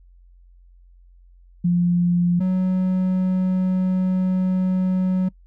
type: tone pair in turn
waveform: sine / triangle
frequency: 175 / 185.41 Hz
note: F3 / F#3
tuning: +4 / +4 cents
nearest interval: minor second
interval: 100 cents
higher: second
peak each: -15 dBFS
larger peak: neither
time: 1.64-2.4 / 2.4-5.29 s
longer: second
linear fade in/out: 10 ms
effects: noise-tail reverb RT60 0.1 s tail -24 dB re dry + added 44 Hz sine -47 dBFS peak until 5.46 s